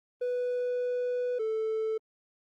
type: tone pair in turn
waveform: triangle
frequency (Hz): 493.9 / 440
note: B4 / A4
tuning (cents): 0 / 0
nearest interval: major second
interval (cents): 200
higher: first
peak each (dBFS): -25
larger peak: neither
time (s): 0.21-1.39 / 1.39-1.98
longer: first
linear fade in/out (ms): 10
effects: tanh soft clip ceiling -22 dBFS + Opus 24 kbps